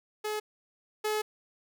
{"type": "tone pair in turn", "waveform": "sawtooth", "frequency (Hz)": [425.3, 427], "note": ["G#4", "G#4"], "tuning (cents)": [41, 48], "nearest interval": "unison", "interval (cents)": 7, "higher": "second", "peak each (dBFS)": [-27, -24], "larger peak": "second", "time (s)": [[0.24, 0.4], [1.04, 1.22]], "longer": "second", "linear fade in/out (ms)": 10, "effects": []}